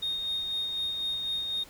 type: tone with tremolo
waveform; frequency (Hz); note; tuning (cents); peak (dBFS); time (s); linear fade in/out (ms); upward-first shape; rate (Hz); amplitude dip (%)
sine; 3700; A#7; -14; -26; 0.02-1.64; 10; sine; 4; 40
effects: tanh soft clip ceiling -25 dBFS + pink hiss -52 dBFS RMS until 1.69 s